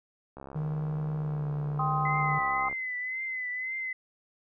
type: click train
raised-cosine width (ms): 1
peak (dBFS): -29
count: 162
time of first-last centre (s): 0.37-2.727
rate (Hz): 68.3
type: tone with pitch glide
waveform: triangle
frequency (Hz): 153.2 to 147.64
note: D#3 to D3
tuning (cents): -27 to +9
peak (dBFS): -27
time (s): 0.55-2.39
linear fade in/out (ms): 10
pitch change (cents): -64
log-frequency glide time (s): 1.17-1.49
type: chord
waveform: sine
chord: C minor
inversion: second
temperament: just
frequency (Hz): 784.9 / 1046.5 / 1255.8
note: G5 / C6 / Eb6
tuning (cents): +2 / 0 / +16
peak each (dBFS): -31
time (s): 1.79-2.69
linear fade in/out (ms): 5
type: tone with vibrato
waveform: sine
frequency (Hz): 2032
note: B6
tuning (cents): +49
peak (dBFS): -31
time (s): 2.05-3.93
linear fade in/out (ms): 5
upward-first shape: triangle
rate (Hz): 1.9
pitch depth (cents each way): 54
effects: none